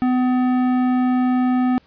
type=tone with tanh clipping; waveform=sine; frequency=252.2 Hz; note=B3; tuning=36 cents sharp; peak=-17 dBFS; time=0.02-1.78 s; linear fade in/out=0 ms; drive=14 dB; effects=pink hiss -56 dBFS RMS until 1.86 s + resampled to 11025 Hz